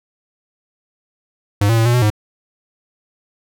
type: tone with pitch steps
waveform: square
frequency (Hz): 101.8 / 114.6 / 113.3 / 120 / 123.7 / 105.8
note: G#2 / A#2 / A#2 / B2 / B2 / G#2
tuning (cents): -34 / -29 / -49 / -49 / +3 / +33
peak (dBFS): -12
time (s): 1.61-2.102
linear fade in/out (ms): 5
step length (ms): 82
effects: none